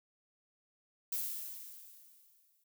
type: noise with exponential decay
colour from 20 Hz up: violet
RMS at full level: -35 dBFS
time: 1.12-2.64 s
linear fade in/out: 5 ms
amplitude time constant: 330 ms
effects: none